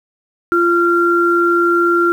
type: tone pair together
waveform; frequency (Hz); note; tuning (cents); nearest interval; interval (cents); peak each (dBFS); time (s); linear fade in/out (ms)
sine; 344.7 / 1378; F4 / F6; -23 / -24; 2 octaves; 2399; -13; 0.52-2.12; 0
effects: 7-bit